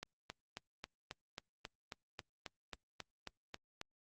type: click train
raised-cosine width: 0.2 ms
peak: -26 dBFS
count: 15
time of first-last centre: 0.03-3.814 s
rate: 3.7 Hz
effects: Opus 48 kbps